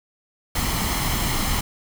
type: noise with comb filter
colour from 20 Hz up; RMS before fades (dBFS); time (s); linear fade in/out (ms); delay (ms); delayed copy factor
pink; -23; 0.55-1.61; 5; 0.96; +0.5
effects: none